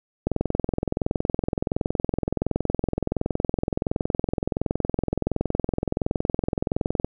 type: click train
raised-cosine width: 2 ms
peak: -9 dBFS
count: 146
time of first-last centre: 0.27-7.046 s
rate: 21.4 Hz
effects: none